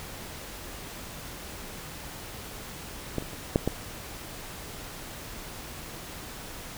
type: clicks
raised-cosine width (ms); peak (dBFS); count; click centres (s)
2; -14 / -25 / -26 / -7 / -11; 5; 3.183 / 3.224 / 3.333 / 3.559 / 3.676
effects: pink hiss -41 dBFS RMS until 6.77 s